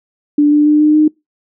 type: tone with pitch steps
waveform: sine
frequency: 293.7 / 296.8 / 299.9 / 303 / 306.2 Hz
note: D4 / D4 / D4 / D#4 / D#4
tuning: 0 / +18 / +36 / -46 / -28 cents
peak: -6 dBFS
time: 0.38-1.08 s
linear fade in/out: 5 ms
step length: 140 ms
effects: noise-tail reverb RT60 0.2 s tail -25 dB re dry